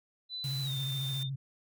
sine tone with pitch glide, 3999 to 3604 Hz, B7 to A7, +21 to +41 cents, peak -36 dBFS, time 0.29-1.3 s, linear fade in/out 50 ms, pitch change -180 cents, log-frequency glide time 0.63-0.73 s
white noise, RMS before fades -47 dBFS, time 0.44-1.23 s, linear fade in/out 0 ms
sine tone with vibrato, 134.6 Hz, C3, 49 cents sharp, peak -33 dBFS, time 0.44-1.36 s, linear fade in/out 10 ms, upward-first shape triangle, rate 14 Hz, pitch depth 82 cents each way
effects none

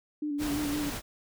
sine tone with vibrato, 293.7 Hz, D4, in tune, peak -29 dBFS, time 0.22-0.9 s, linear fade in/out 5 ms, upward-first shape square, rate 5.8 Hz, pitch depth 33 cents each way
pink noise, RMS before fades -36 dBFS, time 0.38-1.02 s, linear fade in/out 50 ms
effects none

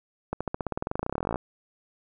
accelerating click train, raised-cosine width 1 ms, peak -14 dBFS, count 28, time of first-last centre 0.33-1.358 s, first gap 76 ms, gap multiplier 0.94, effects none

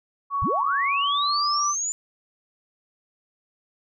sine tone with pitch glide, 1119 to 1172.6 Hz, C#6 to D6, +16 to -3 cents, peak -22 dBFS, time 0.3-1.75 s, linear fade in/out 50 ms, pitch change +81 cents, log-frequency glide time 0.96-1.36 s
sine linear sweep, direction up, 45.59 to 7100 Hz, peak -24 dBFS, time 0.42-1.92 s, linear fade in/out 0 ms
effects none

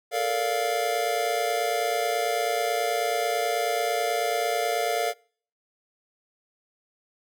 square chord, Bb major seventh, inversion third, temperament just, 437 / 466.2 / 582.7 / 699.2 Hz, A4 / Bb4 / D5 / F5, -12 / 0 / -14 / +2 cents, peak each -33 / -31 / -32 / -27 dBFS, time 0.11-5.14 s, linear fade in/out 50 ms, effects noise-tail reverb RT60 0.5 s tail -26 dB re dry

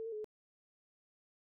sine tone with pitch steps, 446.4 / 456 / 425.6 / 428 Hz, A4 / A#4 / G#4 / A4, +25 / -38 / +42 / -48 cents, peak -39 dBFS, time 0-0.244 s, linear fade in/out 0 ms, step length 61 ms, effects none

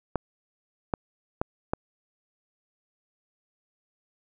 clicks, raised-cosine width 1 ms, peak -11 dBFS, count 4, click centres 0.157 / 0.938 / 1.415 / 1.735 s, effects none

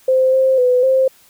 sine tone with pitch steps, 520 / 526 / 499.6 / 526 Hz, C5 / C5 / B4 / C5, -11 / +9 / +20 / +9 cents, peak -10 dBFS, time 0.08-1.08 s, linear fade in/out 5 ms, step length 250 ms, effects white hiss -50 dBFS RMS until 1.29 s

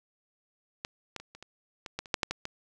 clicks, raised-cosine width 0.2 ms, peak -17 / -19 / -28 / -30 / -28 / -22 / -16 / -29 / -8 / -9 / -14 / -18 dBFS, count 12, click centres 0.849 / 1.163 / 1.2 / 1.35 / 1.426 / 1.862 / 1.99 / 2.058 / 2.142 / 2.232 / 2.31 / 2.454 s, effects none

